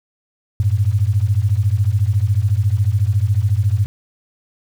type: beating tone pair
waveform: sine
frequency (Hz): 94.9 / 108.9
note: F#2 / A2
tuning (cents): +44 / -17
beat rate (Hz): 14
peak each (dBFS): -16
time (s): 0.6-3.86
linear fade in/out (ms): 0
effects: 7-bit